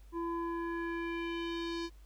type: tone with low-pass filter sweep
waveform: square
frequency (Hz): 337.3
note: E4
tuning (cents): +40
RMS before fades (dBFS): -37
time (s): 0.12-1.9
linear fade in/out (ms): 50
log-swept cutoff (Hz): 850 to 5000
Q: 2.5
effects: added 50 Hz sine -52 dBFS peak until 2.05 s + pink hiss -68 dBFS RMS until 2.05 s